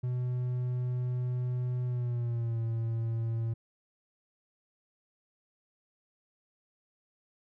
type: tone with pitch glide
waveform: triangle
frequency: 124.6 to 114.26 Hz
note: B2 to A#2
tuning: +16 to -34 cents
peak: -27 dBFS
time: 0.03-3.54 s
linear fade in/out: 10 ms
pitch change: -150 cents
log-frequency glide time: 1.85-2.6 s
effects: none